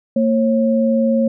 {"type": "tone pair together", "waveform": "sine", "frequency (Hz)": [228.3, 543], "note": ["A#3", "C#5"], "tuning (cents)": [-36, -36], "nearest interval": "octave + minor third", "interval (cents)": 1500, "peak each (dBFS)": [-14, -17], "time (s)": [0.16, 1.28], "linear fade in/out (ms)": 5, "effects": []}